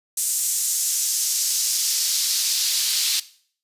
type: noise with high-pass filter sweep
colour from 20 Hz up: pink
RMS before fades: -22 dBFS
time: 0.17-3.2 s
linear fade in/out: 5 ms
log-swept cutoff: 7700 to 4000 Hz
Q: 1.8
effects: noise-tail reverb RT60 0.5 s tail -17 dB re dry + resampled to 32000 Hz

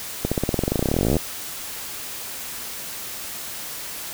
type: accelerating click train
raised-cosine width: 2 ms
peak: -7 dBFS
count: 30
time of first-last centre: 0.25-1.167 s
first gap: 66 ms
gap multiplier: 0.94
effects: white hiss -33 dBFS RMS until 4.13 s

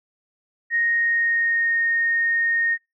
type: tone with pitch glide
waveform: sine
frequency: 1864.7 to 1849.7 Hz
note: A#6 to A#6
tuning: 0 to -14 cents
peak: -18 dBFS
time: 0.7-2.78 s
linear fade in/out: 50 ms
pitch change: -14 cents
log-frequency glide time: 0.94-1.76 s
effects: noise-tail reverb RT60 0.2 s tail -22 dB re dry

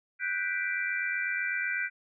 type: chord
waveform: sine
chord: G major seventh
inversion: third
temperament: equal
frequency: 1480 / 1568 / 1975.5 / 2349 Hz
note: F#6 / G6 / B6 / D7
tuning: 0 / 0 / 0 / 0 cents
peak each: -34 dBFS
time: 0.19-1.9 s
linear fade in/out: 50 ms
effects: none

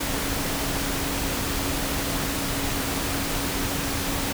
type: tone in noise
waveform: sine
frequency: 277.4 Hz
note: C#4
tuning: 1 cent sharp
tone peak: -33 dBFS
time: 0-4.33 s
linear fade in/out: 10 ms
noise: pink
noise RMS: -27 dBFS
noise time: 0-4.33 s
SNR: -9 dB
effects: none

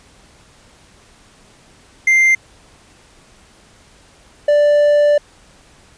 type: tone pair in turn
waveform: triangle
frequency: 2093 / 587.3 Hz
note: C7 / D5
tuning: 0 / 0 cents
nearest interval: octave + minor seventh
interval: 2200 cents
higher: first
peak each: -7 dBFS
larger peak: neither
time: 2.07-2.35 / 4.48-5.18 s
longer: second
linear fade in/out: 5 ms
effects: pink hiss -48 dBFS RMS until 5.97 s + resampled to 22050 Hz

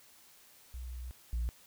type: tone pair in turn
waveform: sine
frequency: 61.74 / 58.5 Hz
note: B1 / A#1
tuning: 0 / +7 cents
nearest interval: minor second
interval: 93 cents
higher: first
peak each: -39 / -29 dBFS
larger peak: second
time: 0.74-1.11 / 1.33-1.49 s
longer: first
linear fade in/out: 0 ms
effects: tanh soft clip ceiling -29 dBFS + white hiss -60 dBFS RMS until 1.66 s

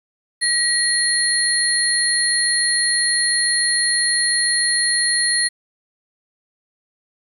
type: tone cluster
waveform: sine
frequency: 1913 / 4254 / 9760 Hz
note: A#6 / C8 / D#9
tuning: +44 / +28 / -34 cents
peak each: -20 dBFS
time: 0.41-5.49 s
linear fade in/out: 20 ms
effects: 8-bit

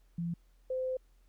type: tone pair in turn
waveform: sine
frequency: 170 / 515.6 Hz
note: F3 / C5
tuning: -46 / -26 cents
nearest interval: octave + perfect fifth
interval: 1920 cents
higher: second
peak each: -32 / -31 dBFS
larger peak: second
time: 0.18-0.34 / 0.7-0.97 s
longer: second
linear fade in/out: 5 ms
effects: added 42 Hz sine -61 dBFS peak until 1.28 s + pink hiss -75 dBFS RMS until 1.28 s

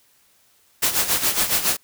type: noise with tremolo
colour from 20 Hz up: white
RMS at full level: -18 dBFS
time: 0.82-1.77 s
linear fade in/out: 10 ms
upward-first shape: sine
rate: 7.2 Hz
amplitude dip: 70%
effects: white hiss -59 dBFS RMS until 1.83 s

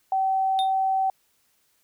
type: tone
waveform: sine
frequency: 767 Hz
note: G5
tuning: 38 cents flat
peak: -20 dBFS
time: 0.12-1.1 s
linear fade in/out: 2 ms
type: tone with exponential decay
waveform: triangle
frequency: 3649 Hz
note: A#7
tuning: 38 cents flat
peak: -22 dBFS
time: 0.59-0.73 s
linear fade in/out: 0 ms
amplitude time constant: 29 ms
effects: white hiss -67 dBFS RMS until 1.83 s

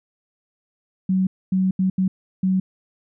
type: tone bursts at uneven times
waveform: sine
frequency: 187.9 Hz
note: F#3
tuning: 27 cents sharp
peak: -16 dBFS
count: 5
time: 1.09-1.27 / 1.52-1.71 / 1.79-1.9 / 1.98-2.08 / 2.43-2.6 s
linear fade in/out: 5 ms
effects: none

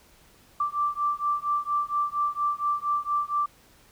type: beating tone pair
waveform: sine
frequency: 1171 / 1175.3 Hz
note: D6 / D6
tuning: -5 / +1 cents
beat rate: 4.3 Hz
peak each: -27 dBFS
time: 0.6-3.46 s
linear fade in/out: 5 ms
effects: pink hiss -57 dBFS RMS until 3.91 s

